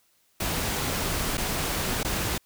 pink noise with dropouts, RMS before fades -28 dBFS, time 0.4-2.38 s, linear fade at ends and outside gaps 5 ms, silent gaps 1.372-1.378 / 2.032-2.047 s, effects white hiss -66 dBFS RMS until 2.45 s

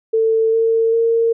sine tone with pitch steps, 446.7 / 452.7 / 458.7 Hz, A4 / A4 / A#4, +26 / +49 / -28 cents, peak -12 dBFS, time 0.13-1.33 s, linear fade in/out 10 ms, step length 400 ms, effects none

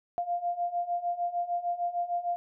sine beating tone pair, 695 / 701.6 Hz, F5 / F5, -9 / +8 cents, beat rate 6.6 Hz, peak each -33 / -30 dBFS, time 0.18-2.36 s, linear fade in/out 0 ms, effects none

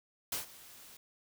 white noise with ADSR envelope, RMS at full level -34 dBFS, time 0.32-0.97 s, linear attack 4 ms, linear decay 130 ms, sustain -20 dB, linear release 3 ms, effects none

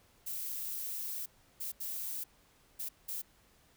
violet noise bursts at uneven times, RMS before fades -39 dBFS, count 5, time 0.26-1.26 / 1.6-1.72 / 1.8-2.24 / 2.79-2.89 / 3.08-3.22 s, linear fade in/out 10 ms, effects pink hiss -66 dBFS RMS until 3.76 s

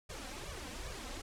pink noise with flanger, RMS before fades -44 dBFS, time 0.09-1.22 s, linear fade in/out 10 ms, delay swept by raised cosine 1.7 to 3.9 ms, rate 2.5 Hz, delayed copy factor +0.95, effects low-pass 9000 Hz 12 dB/octave

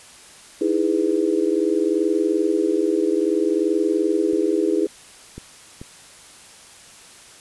sine chord, E major seventh, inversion third, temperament just, 309 / 329.6 / 412 / 494.4 Hz, D#4 / E4 / G#4 / B4, -12 / 0 / -14 / +2 cents, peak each -24 / -21 / -21 / -27 dBFS, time 0.61-4.87 s, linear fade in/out 5 ms
clicks, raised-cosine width 3 ms, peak -30 / -21 / -22 dBFS, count 3, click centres 4.332 / 5.38 / 5.815 s
effects white hiss -45 dBFS RMS until 7.4 s + resampled to 24000 Hz

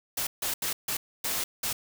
white noise bursts at uneven times, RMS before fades -30 dBFS, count 6, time 0.17-0.27 / 0.42-0.54 / 0.62-0.73 / 0.88-0.97 / 1.24-1.44 / 1.63-1.73 s, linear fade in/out 5 ms, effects none

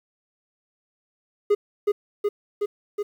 triangle tone with echo, 412.1 Hz, G#4, 13 cents flat, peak -13 dBFS, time 1.5-1.55 s, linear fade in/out 10 ms, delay 370 ms, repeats 4, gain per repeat -2 dB, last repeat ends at 3.03 s, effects 9-bit

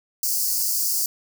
white high-pass noise, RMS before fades -23 dBFS, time 0.23-1.06 s, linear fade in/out 2 ms, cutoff 4500 Hz, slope 96 dB/octave, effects none

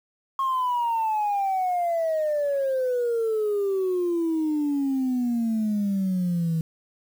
sine exponential sweep, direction down, 1085 to 160 Hz, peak -20 dBFS, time 0.39-6.61 s, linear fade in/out 2 ms, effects tanh soft clip ceiling -19 dBFS + 8-bit

